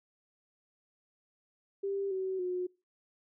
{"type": "tone with pitch steps", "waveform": "sine", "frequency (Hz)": [395, 378.3, 362.2], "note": ["G4", "F#4", "F#4"], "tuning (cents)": [13, 38, -37], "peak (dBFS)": -31, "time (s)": [1.83, 2.67], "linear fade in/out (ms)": 10, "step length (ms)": 280, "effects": ["noise-tail reverb RT60 0.3 s tail -25 dB re dry"]}